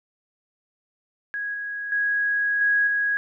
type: tone with level steps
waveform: sine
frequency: 1656 Hz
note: G#6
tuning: 5 cents flat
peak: -26 / -28 / -20 / -17 / -20 dBFS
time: 1.34-3.17 s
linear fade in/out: 0 ms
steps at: 1.54 / 1.92 / 2.61 / 2.87 s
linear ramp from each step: 2 ms
effects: none